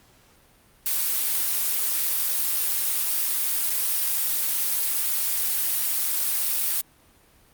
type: noise with dropouts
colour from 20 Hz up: blue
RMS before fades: -24 dBFS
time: 0.86-6.81 s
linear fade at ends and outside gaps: 1 ms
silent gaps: 3.698-3.702 s
effects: pink hiss -57 dBFS RMS until 7.53 s + Opus 48 kbps